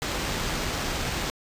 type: noise with sample-and-hold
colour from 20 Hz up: pink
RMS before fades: -29 dBFS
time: 0.02-1.3 s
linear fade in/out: 0 ms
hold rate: 11025 Hz
effects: resampled to 32000 Hz